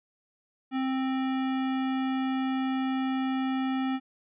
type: tone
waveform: square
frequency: 263 Hz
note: C4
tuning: 9 cents sharp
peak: -27 dBFS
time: 0.71-4 s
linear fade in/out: 50 ms
effects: resampled to 8000 Hz